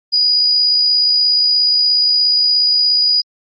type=tone with amplitude modulation; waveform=sine; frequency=4913 Hz; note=D#8; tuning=23 cents flat; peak=-9 dBFS; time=0.12-3.22 s; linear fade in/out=20 ms; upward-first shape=sine; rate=56.9 Hz; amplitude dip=25%; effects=Opus 48 kbps